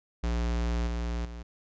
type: tone with level steps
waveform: square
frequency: 58.5 Hz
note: A#1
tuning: 7 cents sharp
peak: -27 / -30 / -39 dBFS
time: 0.23-1.43 s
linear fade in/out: 10 ms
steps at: 0.87 / 1.25 s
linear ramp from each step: 2 ms
effects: resampled to 16000 Hz